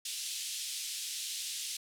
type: band-pass noise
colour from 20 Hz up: pink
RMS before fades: -39 dBFS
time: 0.05-1.77 s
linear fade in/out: 5 ms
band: 3100 to 11000 Hz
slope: 24 dB/octave
effects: none